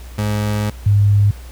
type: tone pair in turn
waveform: 30% pulse / sine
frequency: 104.9 / 102.15 Hz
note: G#2 / G#2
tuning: +18 / -28 cents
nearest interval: unison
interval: 46 cents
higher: first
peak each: -14 / -9 dBFS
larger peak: second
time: 0.18-0.7 / 0.86-1.31 s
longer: first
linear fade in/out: 5 ms
effects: added 61 Hz sine -31 dBFS peak until 1.51 s + pink hiss -43 dBFS RMS until 1.51 s